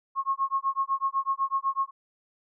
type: tone with tremolo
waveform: sine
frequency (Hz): 1086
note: C#6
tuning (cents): -36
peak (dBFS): -21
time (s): 0.15-1.91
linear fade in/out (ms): 50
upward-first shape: sine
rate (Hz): 8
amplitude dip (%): 100
effects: none